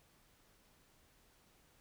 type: silence
effects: pink hiss -69 dBFS RMS until 1.8 s